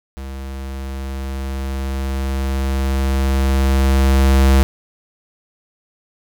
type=tone with level ramp; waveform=square; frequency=67.1 Hz; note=C2; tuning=44 cents sharp; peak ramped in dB=-28 to -9 dBFS; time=0.17-4.63 s; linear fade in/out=0 ms; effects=none

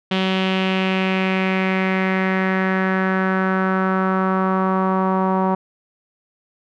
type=tone with low-pass filter sweep; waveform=sawtooth; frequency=188.8 Hz; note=F#3; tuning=35 cents sharp; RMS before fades=-19 dBFS; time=0.11-5.55 s; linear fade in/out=5 ms; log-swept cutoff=3200 to 970 Hz; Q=3.4; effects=none

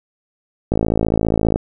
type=click train; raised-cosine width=2 ms; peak=-3 dBFS; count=47; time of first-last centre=0.72-1.559 s; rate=54.8 Hz; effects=none

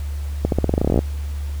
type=accelerating click train; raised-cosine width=2 ms; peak=-4 dBFS; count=16; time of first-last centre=0.45-0.991 s; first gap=72 ms; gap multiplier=0.89; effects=added 72 Hz sine -23 dBFS peak until 1.6 s + pink hiss -44 dBFS RMS until 1.6 s

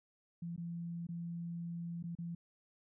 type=tone with dropouts; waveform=sine; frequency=170.1 Hz; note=F3; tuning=45 cents flat; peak=-39 dBFS; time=0.42-2.35 s; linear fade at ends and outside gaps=5 ms; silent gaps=0.563-0.577 / 1.069-1.088 / 2.027-2.038 / 2.152-2.186 s; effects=none

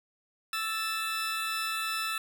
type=tone pair together; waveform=20% pulse; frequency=1318.5 / 1758.9 Hz; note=E6 / A6; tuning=0 / -1 cents; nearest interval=perfect fourth; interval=499 cents; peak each=-26 / -32 dBFS; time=0.53-2.18 s; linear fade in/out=2 ms; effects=none

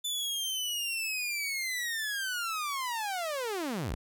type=linear sweep; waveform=sawtooth; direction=down; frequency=3520 to 33.41 Hz; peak=-28 dBFS; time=0.04-3.95 s; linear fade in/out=10 ms; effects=none

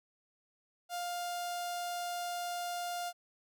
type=tone with notch filter; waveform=sawtooth; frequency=703 Hz; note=F5; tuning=11 cents sharp; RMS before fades=-38 dBFS; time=0.89-3.13 s; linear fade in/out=50 ms; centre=1900 Hz; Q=1.5; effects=none

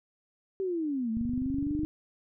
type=linear two-way sweep; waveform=sine; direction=down then up; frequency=392 to 220 to 310.5 Hz; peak=-28 dBFS; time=0.6-1.85 s; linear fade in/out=0 ms; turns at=1.11 s
type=click train; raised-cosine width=5 ms; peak=-25 dBFS; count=17; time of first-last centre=1.17-1.834 s; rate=24.1 Hz
effects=none

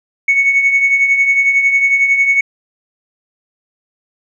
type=tone with tremolo; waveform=sine; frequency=2217 Hz; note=C#7; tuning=in tune; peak=-5 dBFS; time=0.28-2.41 s; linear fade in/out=5 ms; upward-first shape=triangle; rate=11 Hz; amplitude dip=65%; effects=tanh soft clip ceiling -4 dBFS

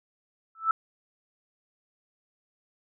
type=tone with exponential growth; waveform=sine; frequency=1318.5 Hz; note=E6; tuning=in tune; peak=-16 dBFS; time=0.55-0.71 s; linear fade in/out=2 ms; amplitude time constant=34 ms; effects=none

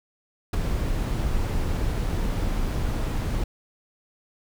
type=noise with ADSR envelope; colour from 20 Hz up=brown; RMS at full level=-18 dBFS; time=0.53-3.44 s; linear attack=7 ms; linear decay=14 ms; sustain=-7 dB; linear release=5 ms; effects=none

